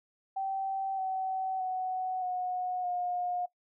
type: tone with pitch steps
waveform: sine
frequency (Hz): 774 / 758.9 / 744.2 / 729.7 / 715.5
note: G5 / F#5 / F#5 / F#5 / F5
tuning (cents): -22 / +44 / +10 / -24 / +42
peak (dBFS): -30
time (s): 0.36-3.46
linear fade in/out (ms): 10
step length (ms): 620
effects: noise-tail reverb RT60 0.1 s tail -19 dB re dry